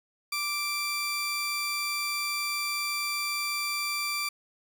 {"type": "tone pair together", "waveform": "sawtooth", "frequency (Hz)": [1174.5, 2349], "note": ["D6", "D7"], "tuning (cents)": [0, 0], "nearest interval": "octave", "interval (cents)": 1200, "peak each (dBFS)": [-31, -25], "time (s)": [0.32, 4.29], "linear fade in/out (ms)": 5, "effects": []}